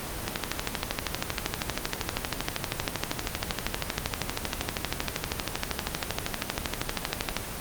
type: click train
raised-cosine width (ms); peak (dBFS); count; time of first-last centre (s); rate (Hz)
0.2; -8; 91; 0.28-7.367; 12.7
effects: pink hiss -35 dBFS RMS until 7.6 s + Opus 24 kbps